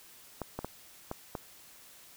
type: clicks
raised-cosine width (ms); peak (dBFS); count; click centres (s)
1; -21; 5; 0.417 / 0.59 / 0.646 / 1.114 / 1.352
effects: white hiss -55 dBFS RMS until 2.16 s